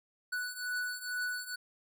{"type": "beating tone pair", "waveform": "square", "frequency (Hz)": [1480, 1482.2], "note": ["F#6", "F#6"], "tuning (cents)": [0, 3], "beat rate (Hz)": 2.2, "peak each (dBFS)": [-40, -37], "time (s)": [0.32, 1.56], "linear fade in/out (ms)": 10, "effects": []}